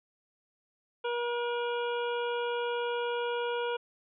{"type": "harmonic tone", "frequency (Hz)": 478.3, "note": "A#4", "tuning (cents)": 44, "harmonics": [1, 2, 3, 5, 6, 7], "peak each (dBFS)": [-31, -36, -39, -45, -44, -46], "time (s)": [1.04, 3.77], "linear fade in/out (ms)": 10, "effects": []}